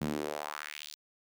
sawtooth tone with high-pass filter sweep, 74.8 Hz, D2, 32 cents sharp, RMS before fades -38 dBFS, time 0.01-0.95 s, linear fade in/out 10 ms, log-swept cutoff 170 to 4800 Hz, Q 2.3, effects none

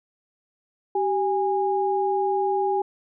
sine tone pair together, 386.8 / 820 Hz, G4 / G#5, -23 / -22 cents, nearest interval octave + minor second, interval 1301 cents, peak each -23 dBFS, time 0.95-2.82 s, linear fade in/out 5 ms, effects none

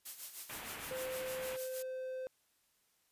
blue noise with tremolo, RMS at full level -43 dBFS, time 0.05-1.83 s, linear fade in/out 10 ms, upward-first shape sine, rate 6.5 Hz, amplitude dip 65%
white low-pass noise, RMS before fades -48 dBFS, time 0.49-1.57 s, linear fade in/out 10 ms, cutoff 3000 Hz, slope 24 dB/octave
triangle tone, 517 Hz, C5, 21 cents flat, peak -37 dBFS, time 0.91-2.27 s, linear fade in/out 0 ms
effects white hiss -75 dBFS RMS until 3.11 s + resampled to 32000 Hz

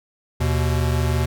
square tone pair together, 77.78 / 123.47 Hz, D#2 / B2, 0 / 0 cents, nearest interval minor sixth, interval 800 cents, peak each -21 / -22 dBFS, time 0.4-1.26 s, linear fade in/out 10 ms, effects none

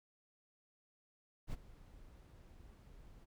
brown noise with ADSR envelope, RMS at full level -40 dBFS, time 1.47-3.26 s, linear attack 58 ms, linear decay 28 ms, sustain -18 dB, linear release 30 ms, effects none

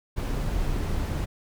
brown noise, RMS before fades -27 dBFS, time 0.16-1.26 s, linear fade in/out 20 ms, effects none

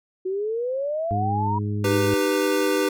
sine exponential sweep, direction up, 366.7 to 972 Hz, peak -23 dBFS, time 0.25-1.59 s, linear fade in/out 10 ms
harmonic tone, 103.83 Hz, G#2, in tune, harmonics 1 / 2 / 3 / 4, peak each -24 / -30 / -34 / -36 dBFS, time 1.11-2.14 s, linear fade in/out 0 ms
square chord, Eb augmented, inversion none, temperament equal with one note detuned, 306 / 392 / 493.9 Hz, Eb4 / G4 / B4, -29 / 0 / 0 cents, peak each -25 / -24 / -25 dBFS, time 1.84-2.89 s, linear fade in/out 5 ms
effects none

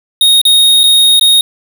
square tone with dropouts, 3729 Hz, A#7, in tune, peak -5 dBFS, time 0.21-1.41 s, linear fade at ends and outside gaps 2 ms, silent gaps 0.415-0.452 / 0.834-0.838 / 1.196-1.211 s, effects none

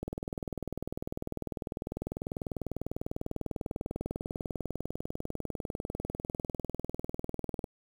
click train, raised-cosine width 2 ms, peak -21 dBFS, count 154, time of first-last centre 0.03-7.642 s, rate 20.1 Hz, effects 8-bit

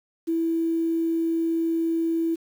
sine tone, 329.6 Hz, E4, in tune, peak -21 dBFS, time 0.27-2.36 s, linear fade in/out 20 ms, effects 8-bit

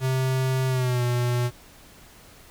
square tone with pitch glide, 130.81 to 122.05 Hz, C3 to B2, 0 to -20 cents, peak -22 dBFS, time 0-1.51 s, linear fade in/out 50 ms, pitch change -120 cents, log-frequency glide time 0.68-1.03 s, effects pink hiss -50 dBFS RMS until 2.5 s

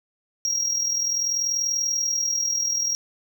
triangle tone with amplitude modulation, 5630 Hz, F8, 13 cents sharp, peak -18 dBFS, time 0.45-2.95 s, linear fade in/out 0 ms, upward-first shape sine, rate 40.5 Hz, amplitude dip 55%, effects none

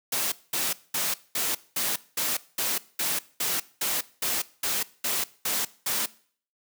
white noise bursts, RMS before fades -27 dBFS, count 15, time 0.12-6.06 s, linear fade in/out 5 ms, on 200 ms, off 210 ms, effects noise-tail reverb RT60 0.5 s tail -20 dB re dry + high-pass 150 Hz 12 dB/octave

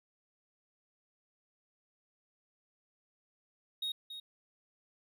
triangle tone with echo, 3748 Hz, A#7, 9 cents sharp, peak -32 dBFS, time 3.82-3.92 s, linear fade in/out 5 ms, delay 280 ms, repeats 1, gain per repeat -9 dB, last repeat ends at 4.2 s, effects none

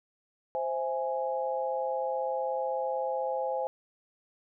sine chord, C augmented, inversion none, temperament equal, 523.3 / 659.3 / 830.6 Hz, C5 / E5 / G#5, 0 / 0 / 0 cents, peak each -31 / -36 / -33 dBFS, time 0.55-3.67 s, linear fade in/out 0 ms, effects none

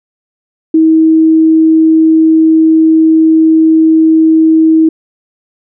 sine tone, 319.7 Hz, D#4, 47 cents sharp, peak -3 dBFS, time 0.74-4.89 s, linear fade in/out 5 ms, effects none

